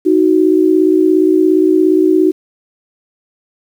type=tone pair together; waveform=sine; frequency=314 / 371.2 Hz; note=D#4 / F#4; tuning=+16 / +6 cents; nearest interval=minor third; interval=290 cents; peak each=-10 dBFS; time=0.05-2.32 s; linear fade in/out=20 ms; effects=7-bit